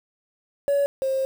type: tone pair in turn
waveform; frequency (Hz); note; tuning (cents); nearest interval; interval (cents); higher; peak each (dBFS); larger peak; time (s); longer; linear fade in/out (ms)
sine; 565 / 532.6; C#5 / C5; +33 / +31; minor second; 102; first; -16 / -20; first; 0.68-0.86 / 1.02-1.25; second; 0
effects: tanh soft clip ceiling -16 dBFS + 7-bit